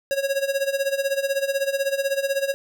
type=tone with tremolo; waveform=square; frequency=550 Hz; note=C#5; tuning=14 cents flat; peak=-19 dBFS; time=0.11-2.54 s; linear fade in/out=0 ms; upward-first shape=sine; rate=16 Hz; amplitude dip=80%; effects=none